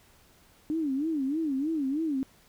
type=tone with vibrato; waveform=sine; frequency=293.7 Hz; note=D4; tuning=in tune; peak=-26 dBFS; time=0.7-2.23 s; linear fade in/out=0 ms; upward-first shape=sine; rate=3.2 Hz; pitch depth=190 cents each way; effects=pink hiss -60 dBFS RMS until 2.48 s